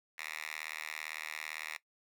5% pulse tone with high-pass filter, 77.78 Hz, D#2, in tune, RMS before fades -43 dBFS, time 0.18-1.77 s, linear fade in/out 5 ms, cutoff 1800 Hz, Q 2.9, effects noise-tail reverb RT60 0.1 s tail -18 dB re dry

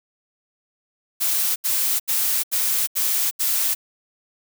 blue noise bursts, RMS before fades -21 dBFS, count 6, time 1.2-3.75 s, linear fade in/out 20 ms, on 360 ms, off 78 ms, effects none

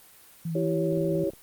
sine tone with vibrato, 163.8 Hz, E3, 11 cents flat, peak -28 dBFS, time 0.45-1.24 s, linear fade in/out 5 ms, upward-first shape square, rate 8.4 Hz, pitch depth 20 cents each way
sine chord, C# diminished, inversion first, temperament equal, 329.6 / 392 / 554.4 Hz, E4 / G4 / C#5, 0 / 0 / 0 cents, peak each -29 dBFS, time 0.55-1.3 s, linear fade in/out 5 ms
clicks, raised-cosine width 2 ms, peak -30 dBFS, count 12, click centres 0.926 / 0.976 / 1.008 / 1.047 / 1.089 / 1.121 / 1.153 / 1.193 / 1.241 / 1.272 / 1.303 / 1.335 s
effects white hiss -53 dBFS RMS until 1.42 s + Opus 32 kbps

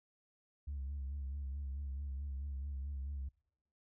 sine tone with vibrato, 69.3 Hz, C#2, in tune, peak -37 dBFS, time 0.67-3.29 s, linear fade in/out 10 ms, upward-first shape sine, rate 4.6 Hz, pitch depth 69 cents each way, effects noise-tail reverb RT60 0.8 s tail -25 dB re dry + tanh soft clip ceiling -36 dBFS

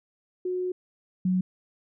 sine tone pair in turn, 364.8 / 184.25 Hz, F#4 / F#3, -24 / -7 cents, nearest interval octave, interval 1183 cents, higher first, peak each -26 / -21 dBFS, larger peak second, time 0.45-0.72 / 1.25-1.41 s, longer first, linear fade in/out 5 ms, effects none

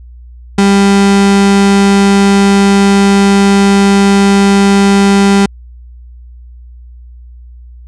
35% pulse tone, 198.4 Hz, G3, 21 cents sharp, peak -3 dBFS, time 0.58-5.46 s, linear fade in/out 5 ms, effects added 60 Hz sine -30 dBFS peak until 7.87 s + resampled to 22050 Hz

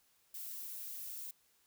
violet noise, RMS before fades -45 dBFS, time 0.34-1.31 s, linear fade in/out 5 ms, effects white hiss -72 dBFS RMS until 1.66 s

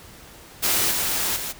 white noise with level steps, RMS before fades -21 / -24 / -30 dBFS, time 0.62-1.53 s, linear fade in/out 20 ms, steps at 0.91 / 1.36 s, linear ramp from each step 5 ms, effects pink hiss -45 dBFS RMS until 1.59 s

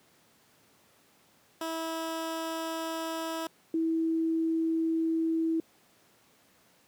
15% pulse / sine tone pair in turn, 325.4 / 325.4 Hz, E4 / E4, -22 / -22 cents, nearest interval unison, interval 0 cents, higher neither, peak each -26 / -25 dBFS, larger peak second, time 1.61-3.47 / 3.74-5.6 s, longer neither, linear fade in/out 2 ms, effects pink hiss -63 dBFS RMS until 6.87 s + high-pass 150 Hz 12 dB/octave

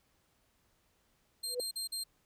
25% pulse tone bursts, 4186 Hz, C8, in tune, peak -31 dBFS, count 4, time 1.43-2.039 s, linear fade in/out 10 ms, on 120 ms, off 43 ms
sine tone with exponential growth, 493.9 Hz, B4, in tune, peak -28 dBFS, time 1.45-1.6 s, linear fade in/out 2 ms, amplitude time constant 31 ms
effects pink hiss -73 dBFS RMS until 2.25 s

